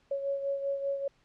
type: beating tone pair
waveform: sine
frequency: 554.4 / 559.5 Hz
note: C#5 / C#5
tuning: 0 / +16 cents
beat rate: 5.1 Hz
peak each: -30 / -38 dBFS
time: 0.11-1.08 s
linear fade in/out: 5 ms
effects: pink hiss -68 dBFS RMS until 1.24 s + low-pass 5000 Hz 12 dB/octave